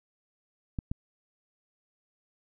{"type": "clicks", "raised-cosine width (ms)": 5, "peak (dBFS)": -19, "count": 2, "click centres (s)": [0.788, 0.915], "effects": []}